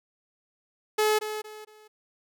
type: tone with echo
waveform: sawtooth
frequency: 428 Hz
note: A4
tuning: 48 cents flat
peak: -17 dBFS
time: 0.98-1.19 s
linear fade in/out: 10 ms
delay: 230 ms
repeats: 3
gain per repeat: -10 dB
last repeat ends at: 1.88 s
effects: none